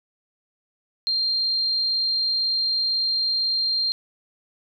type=tone; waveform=sine; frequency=4186 Hz; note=C8; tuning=in tune; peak=-20 dBFS; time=1.07-3.92 s; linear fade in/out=0 ms; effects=none